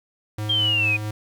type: tone with tremolo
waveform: square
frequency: 106.3 Hz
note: G#2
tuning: 41 cents sharp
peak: -26 dBFS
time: 0.38-1.11 s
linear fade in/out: 5 ms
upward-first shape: sine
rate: 4.5 Hz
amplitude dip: 25%
type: linear sweep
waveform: sine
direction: down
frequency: 3226 to 2451 Hz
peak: -18 dBFS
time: 0.49-0.97 s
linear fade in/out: 10 ms
effects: 9-bit